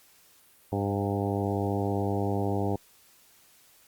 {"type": "harmonic tone with a mistuned harmonic", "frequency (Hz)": 100.2, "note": "G2", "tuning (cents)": 38, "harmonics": [1, 2, 3, 4, 5, 6, 7, 8, 9], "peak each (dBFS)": [-30, -33, -33, -33, -36, -40, -37, -37, -43], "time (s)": [0.72, 2.76], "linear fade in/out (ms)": 5, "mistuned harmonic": 6, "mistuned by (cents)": 23, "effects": ["white hiss -59 dBFS RMS until 3.87 s", "Opus 48 kbps"]}